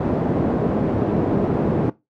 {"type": "band-pass noise", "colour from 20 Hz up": "pink", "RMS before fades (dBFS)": -20, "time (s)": [0, 1.9], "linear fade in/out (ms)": 5, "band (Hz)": [150, 490], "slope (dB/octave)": 12, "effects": ["noise-tail reverb RT60 0.2 s tail -18 dB re dry"]}